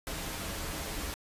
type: noise with comb filter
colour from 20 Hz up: pink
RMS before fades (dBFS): -37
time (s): 0.07-1.14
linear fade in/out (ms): 0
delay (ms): 8.2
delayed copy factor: -0.5
effects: resampled to 32000 Hz